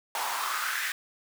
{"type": "noise with high-pass filter sweep", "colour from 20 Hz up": "pink", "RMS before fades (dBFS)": -31, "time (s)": [0.15, 0.92], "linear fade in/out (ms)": 2, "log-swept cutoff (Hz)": [840, 1800], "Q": 4, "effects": []}